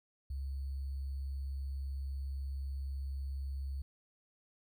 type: tone with sample-and-hold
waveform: sine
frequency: 68.1 Hz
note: C#2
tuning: 30 cents flat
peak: -36 dBFS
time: 0.3-3.82 s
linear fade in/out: 5 ms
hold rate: 4410 Hz
effects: none